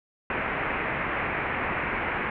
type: low-pass noise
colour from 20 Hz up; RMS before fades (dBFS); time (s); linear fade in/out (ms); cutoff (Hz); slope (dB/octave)
white; -29; 0.3-2.3; 2; 2400; 48
effects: none